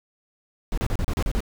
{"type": "noise bursts", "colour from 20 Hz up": "brown", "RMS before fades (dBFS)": -23, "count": 8, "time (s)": [0.72, 1.405], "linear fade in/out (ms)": 0, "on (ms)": 55, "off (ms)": 35, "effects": []}